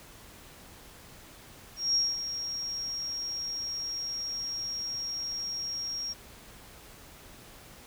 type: tone with ADSR envelope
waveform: sine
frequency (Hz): 5588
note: F8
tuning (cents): 0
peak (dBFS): -22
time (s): 1.76-6.14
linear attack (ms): 190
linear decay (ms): 210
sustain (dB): -10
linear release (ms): 23
effects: pink hiss -51 dBFS RMS until 7.86 s